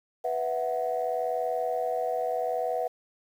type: chord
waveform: sine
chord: B suspended fourth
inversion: none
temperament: equal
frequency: 493.9 / 659.3 / 740 Hz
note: B4 / E5 / F#5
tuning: 0 / 0 / 0 cents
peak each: -30 dBFS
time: 0.24-2.88 s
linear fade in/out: 10 ms
effects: tanh soft clip ceiling -18 dBFS + 9-bit